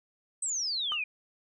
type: exponential sweep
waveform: sine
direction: down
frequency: 8370 to 2392 Hz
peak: -29 dBFS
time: 0.42-1.04 s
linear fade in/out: 5 ms
type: tone with exponential decay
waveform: triangle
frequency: 1220 Hz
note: D#6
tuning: 34 cents flat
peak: -28 dBFS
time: 0.92-1.01 s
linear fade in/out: 0 ms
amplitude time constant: 19 ms
effects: none